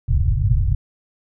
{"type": "low-pass noise", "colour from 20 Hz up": "white", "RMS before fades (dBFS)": -17, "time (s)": [0.08, 0.75], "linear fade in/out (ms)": 2, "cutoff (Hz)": 140, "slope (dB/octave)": 96, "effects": []}